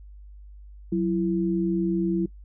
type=tone pair together; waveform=sine; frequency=185.5 / 333.6 Hz; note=F#3 / E4; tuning=+5 / +21 cents; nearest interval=minor seventh; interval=1016 cents; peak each=-24 dBFS; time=0.92-2.26 s; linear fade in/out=5 ms; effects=noise-tail reverb RT60 0.1 s tail -22 dB re dry + added 50 Hz sine -42 dBFS peak until 2.44 s